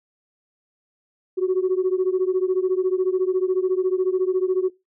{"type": "beating tone pair", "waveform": "sine", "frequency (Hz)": [366.8, 380.8], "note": ["F#4", "F#4"], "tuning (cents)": [-15, 50], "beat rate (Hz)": 14, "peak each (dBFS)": [-19, -21], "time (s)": [1.37, 4.7], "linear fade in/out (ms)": 20, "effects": ["noise-tail reverb RT60 0.2 s tail -20 dB re dry", "tanh soft clip ceiling -13 dBFS"]}